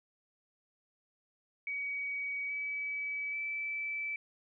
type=tone with pitch steps; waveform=sine; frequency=2262 / 2288 / 2315 Hz; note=C#7 / D7 / D7; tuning=+34 / -46 / -25 cents; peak=-34 dBFS; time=1.67-4.16 s; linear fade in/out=2 ms; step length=830 ms; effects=none